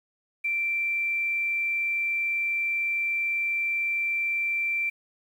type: tone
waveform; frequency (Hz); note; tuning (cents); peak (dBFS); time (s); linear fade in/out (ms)
sine; 2349; D7; 0; -24; 0.44-4.9; 10
effects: 9-bit